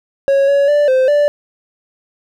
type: tone with pitch steps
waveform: triangle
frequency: 551 / 562 / 586 / 519 / 585 Hz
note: C#5 / C#5 / D5 / C5 / D5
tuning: -11 / +24 / -4 / -14 / -7 cents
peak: -7 dBFS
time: 0.28-1.28 s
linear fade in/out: 0 ms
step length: 200 ms
effects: none